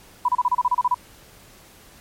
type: tone bursts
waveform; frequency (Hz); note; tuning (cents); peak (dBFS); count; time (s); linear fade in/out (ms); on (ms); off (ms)
sine; 987.8; B5; 0; -15; 11; 0.25-0.945; 5; 35; 31
effects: pink hiss -49 dBFS RMS until 2 s + MP3 64 kbps